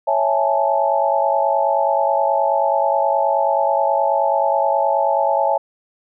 sine chord, A major seventh, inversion first, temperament equal, 554.4 / 659.3 / 830.6 / 880 Hz, C#5 / E5 / G#5 / A5, 0 / 0 / 0 / 0 cents, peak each -20 dBFS, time 0.07-5.58 s, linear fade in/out 10 ms, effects none

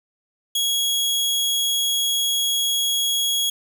sawtooth tone, 3322 Hz, G#7, in tune, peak -16 dBFS, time 0.55-3.5 s, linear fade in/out 5 ms, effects none

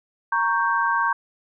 sine chord, G diminished, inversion first, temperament equal, 932.3 / 1108.7 / 1568 Hz, Bb5 / Db6 / G6, 0 / 0 / 0 cents, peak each -23 dBFS, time 0.32-1.13 s, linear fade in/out 5 ms, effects none

